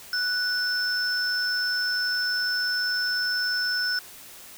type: tone pair together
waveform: sine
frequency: 1480 / 5294 Hz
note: F#6 / E8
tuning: 0 / +7 cents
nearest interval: octave + minor seventh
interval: 2207 cents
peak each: -26 dBFS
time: 0.13-3.99 s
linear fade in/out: 2 ms
effects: white hiss -45 dBFS RMS until 4.57 s